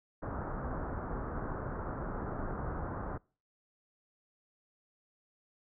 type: low-pass noise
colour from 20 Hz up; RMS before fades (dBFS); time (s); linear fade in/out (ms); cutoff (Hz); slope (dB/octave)
pink; -38; 0.22-3.18; 10; 1500; 48
effects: noise-tail reverb RT60 0.4 s tail -26 dB re dry